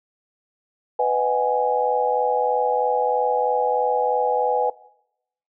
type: chord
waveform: sine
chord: G# minor seventh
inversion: first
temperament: just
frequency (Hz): 498.4 / 623 / 747.5 / 830.6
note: B4 / D#5 / F#5 / G#5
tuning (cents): +16 / +2 / +17 / 0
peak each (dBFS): -21 / -27 / -26 / -21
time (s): 0.99-4.7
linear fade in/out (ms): 5
effects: noise-tail reverb RT60 0.8 s tail -21 dB re dry